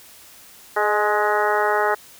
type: harmonic tone with a mistuned harmonic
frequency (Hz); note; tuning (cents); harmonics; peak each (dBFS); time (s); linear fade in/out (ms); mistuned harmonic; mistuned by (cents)
209.8; G#3; +18; 2 / 3 / 4 / 5 / 6 / 7 / 8 / 9; -23 / -25 / -22 / -28 / -25 / -26 / -31 / -28; 0.76-1.95; 10; 3; -29
effects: white hiss -46 dBFS RMS until 2.19 s